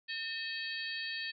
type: harmonic tone with a mistuned harmonic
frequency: 642 Hz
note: E5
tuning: 46 cents flat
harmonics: 3 / 4 / 5 / 6 / 7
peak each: -40 / -43 / -45 / -46 / -42 dBFS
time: 0.08-1.32 s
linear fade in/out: 20 ms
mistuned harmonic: 3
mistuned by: -110 cents
effects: none